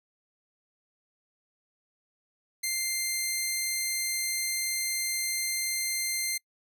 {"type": "tone", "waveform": "10% pulse", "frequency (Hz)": 2093, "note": "C7", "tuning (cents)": 0, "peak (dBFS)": -19, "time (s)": [2.63, 6.38], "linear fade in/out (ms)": 10, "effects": ["noise-tail reverb RT60 0.1 s tail -26 dB re dry"]}